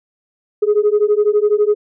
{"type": "beating tone pair", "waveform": "sine", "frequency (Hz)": [412.1, 424.1], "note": ["G#4", "G#4"], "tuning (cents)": [-13, 36], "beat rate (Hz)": 12, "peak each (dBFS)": -13, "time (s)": [0.62, 1.75], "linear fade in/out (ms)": 10, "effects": ["tanh soft clip ceiling -6 dBFS"]}